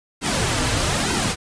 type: noise with flanger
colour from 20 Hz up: pink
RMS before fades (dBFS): -21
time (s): 0.21-1.36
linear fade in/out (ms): 50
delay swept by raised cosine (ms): 1.7 to 5.6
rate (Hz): 1.1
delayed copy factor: -0.7
effects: resampled to 22050 Hz